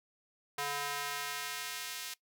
square tone with high-pass filter sweep, 143.4 Hz, D3, 41 cents flat, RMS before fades -39 dBFS, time 0.58-2.14 s, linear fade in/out 5 ms, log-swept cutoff 770 to 3000 Hz, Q 0.71, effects noise-tail reverb RT60 0.1 s tail -19 dB re dry

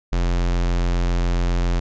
square tone, 43.65 Hz, F1, in tune, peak -18 dBFS, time 0.12-1.8 s, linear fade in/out 10 ms, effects resampled to 16000 Hz

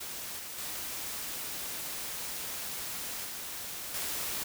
white noise with level steps, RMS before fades -40 / -42 / -38 / -40 / -35 dBFS, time 0-4.44 s, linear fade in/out 10 ms, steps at 0.39 / 0.58 / 3.25 / 3.94 s, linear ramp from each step 5 ms, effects none

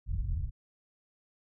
pink low-pass noise, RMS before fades -32 dBFS, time 0.06-0.51 s, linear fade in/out 50 ms, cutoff 110 Hz, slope 24 dB/octave, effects none

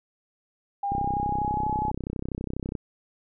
sine tone with pitch glide, 804 to 848.9 Hz, G5 to G#5, +44 to +38 cents, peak -25 dBFS, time 0.83-1.91 s, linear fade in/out 5 ms, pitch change +94 cents, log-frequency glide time 0.93-1.68 s
click train, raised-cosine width 3 ms, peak -18 dBFS, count 60, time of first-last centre 0.92-2.752 s, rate 32.2 Hz
effects none

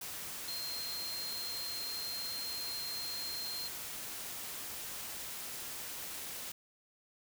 sine tone in noise, 4186 Hz, C8, in tune, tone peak -39 dBFS, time 0.48-3.68 s, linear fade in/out 5 ms, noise white, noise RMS -43 dBFS, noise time 0.01-6.52 s, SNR +1 dB, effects none

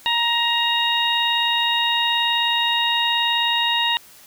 harmonic tone, 939 Hz, A#5, 12 cents sharp, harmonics 1 / 2 / 3 / 4, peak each -23 / -25 / -22 / -22 dBFS, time 0.06-3.97 s, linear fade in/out 0 ms, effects white hiss -47 dBFS RMS until 4.26 s

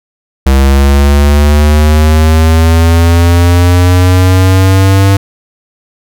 square linear sweep, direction up, 66.7 to 98.4 Hz, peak -4 dBFS, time 0.46-5.17 s, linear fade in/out 5 ms, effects none

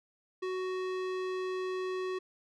square tone with low-pass filter, 371.6 Hz, F#4, 7 cents sharp, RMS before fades -35 dBFS, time 0.42-2.19 s, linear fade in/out 10 ms, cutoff 4000 Hz, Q 0.64, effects none

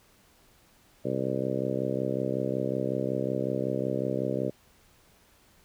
harmonic tone, 65.41 Hz, C2, in tune, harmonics 2 / 3 / 4 / 5 / 6 / 7 / 8 / 9, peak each -35 / -35 / -35 / -35 / -35 / -35 / -35 / -35 dBFS, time 1.04-4.51 s, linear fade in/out 20 ms, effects pink hiss -61 dBFS RMS until 5.64 s

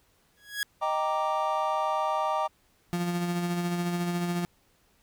sawtooth tone with exponential growth, 1664 Hz, G#6, 3 cents sharp, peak -21 dBFS, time 0.37-0.63 s, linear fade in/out 1 ms, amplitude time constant 55 ms
triangle chord, Eb major seventh, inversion none, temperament equal, 622.3 / 784 / 932.3 / 1174.7 Hz, Eb5 / G5 / Bb5 / D6, 0 / 0 / 0 / 0 cents, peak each -29 dBFS, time 0.81-2.48 s, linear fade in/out 20 ms
35% pulse tone with tremolo, 174.61 Hz, F3, in tune, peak -24 dBFS, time 2.93-4.45 s, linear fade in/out 0 ms, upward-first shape sine, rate 14 Hz, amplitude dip 35%
effects pink hiss -66 dBFS RMS until 5.02 s

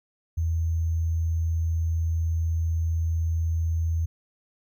sine tone with sample-and-hold, 82.1 Hz, E2, 6 cents flat, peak -22 dBFS, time 0.37-4.06 s, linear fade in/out 10 ms, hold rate 6300 Hz, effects none

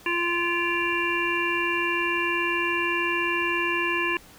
harmonic tone with a mistuned harmonic, 345.8 Hz, F4, 17 cents flat, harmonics 1 / 3 / 5 / 7 / 8, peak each -29 / -29 / -29 / -29 / -29 dBFS, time 0.06-4.17 s, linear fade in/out 2 ms, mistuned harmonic 7, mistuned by -39 cents, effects pink hiss -50 dBFS RMS until 4.38 s

